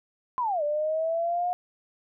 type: linear two-way sweep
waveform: sine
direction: down then up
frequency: 1041 to 584 to 722 Hz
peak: -24 dBFS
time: 0.38-1.53 s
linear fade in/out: 0 ms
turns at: 0.63 s
effects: none